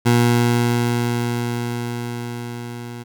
20% pulse tone with level ramp, 119.6 Hz, A#2, 45 cents sharp, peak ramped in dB -7 to -26 dBFS, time 0.05-3.04 s, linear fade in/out 20 ms, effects none

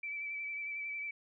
sine tone with vibrato, 2314 Hz, D7, 26 cents flat, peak -37 dBFS, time 0.03-1.11 s, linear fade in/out 5 ms, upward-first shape sine, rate 11 Hz, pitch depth 25 cents each way, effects none

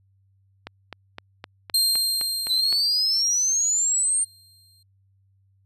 click train, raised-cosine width 0.3 ms, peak -18 dBFS, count 9, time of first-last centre 0.67-2.727 s, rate 3.89 Hz
sawtooth tone with exponential decay, 4186 Hz, C8, in tune, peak -14 dBFS, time 1.74-4.83 s, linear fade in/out 5 ms, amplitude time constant 670 ms
sine exponential sweep, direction up, 3951 to 8870 Hz, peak -19 dBFS, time 2.49-4.25 s, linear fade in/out 20 ms
effects added 97 Hz sine -59 dBFS peak until 5.65 s + resampled to 32000 Hz

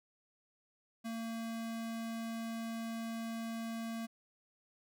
square tone, 227.5 Hz, A#3, 42 cents flat, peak -39 dBFS, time 1.04-4.07 s, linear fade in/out 20 ms, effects none

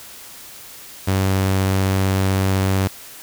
sawtooth tone, 95.8 Hz, G2, 39 cents flat, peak -12 dBFS, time 1.07-2.88 s, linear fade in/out 10 ms, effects white hiss -39 dBFS RMS until 3.22 s

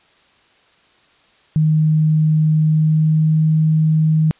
sine tone with pitch glide, 155.56 to 157 Hz, D#3 to D#3, 0 to +16 cents, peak -11 dBFS, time 1.56-4.31 s, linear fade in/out 0 ms, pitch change +16 cents, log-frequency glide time 2.62-3.43 s, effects white hiss -54 dBFS RMS until 4.39 s + resampled to 8000 Hz

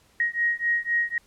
sine beating tone pair, 1881 / 1884.9 Hz, A#6 / A#6, +15 / +19 cents, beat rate 3.9 Hz, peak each -25 dBFS, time 0.2-1.18 s, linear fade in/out 2 ms, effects pink hiss -60 dBFS RMS until 1.26 s + low-pass 12000 Hz 12 dB/octave

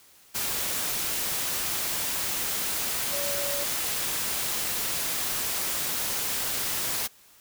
sine tone in noise, 569 Hz, C#5, 45 cents sharp, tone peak -33 dBFS, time 3.12-3.65 s, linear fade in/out 20 ms, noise white, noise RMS -29 dBFS, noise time 0.34-7.08 s, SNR -7 dB, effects white hiss -56 dBFS RMS until 7.4 s

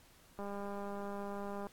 click train, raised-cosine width 1 ms, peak -30 dBFS, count 258, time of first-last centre 0.39-1.669 s, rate 201 Hz, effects pink hiss -63 dBFS RMS until 1.72 s + AAC 64 kbps

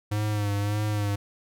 square tone with vibrato, 103.7 Hz, G#2, 2 cents flat, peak -25 dBFS, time 0.11-1.16 s, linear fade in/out 10 ms, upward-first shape sine, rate 1.7 Hz, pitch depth 43 cents each way, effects none

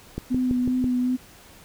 click train, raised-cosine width 3 ms, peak -15 dBFS, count 5, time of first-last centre 0.18-0.842 s, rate 6.04 Hz
sine tone with vibrato, 251.3 Hz, B3, 30 cents sharp, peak -20 dBFS, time 0.3-1.17 s, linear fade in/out 20 ms, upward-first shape sine, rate 2.6 Hz, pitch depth 21 cents each way
effects pink hiss -49 dBFS RMS until 1.64 s

